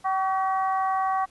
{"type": "harmonic tone with a mistuned harmonic", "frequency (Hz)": 382.3, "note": "G4", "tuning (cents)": -43, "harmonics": [2, 3, 4, 5], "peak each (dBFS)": [-24, -26, -40, -38], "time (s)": [0.04, 1.26], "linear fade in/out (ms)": 20, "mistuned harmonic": 3, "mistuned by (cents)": -21, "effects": ["pink hiss -57 dBFS RMS until 1.3 s", "resampled to 24000 Hz"]}